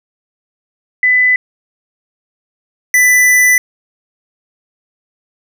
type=tone pair in turn; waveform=sine / square; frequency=2001 / 1990.3 Hz; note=B6 / B6; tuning=+22 / +13 cents; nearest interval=unison; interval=9 cents; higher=first; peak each=-7 dBFS; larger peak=neither; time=1.03-1.36 / 2.94-3.58 s; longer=second; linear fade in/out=2 ms; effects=none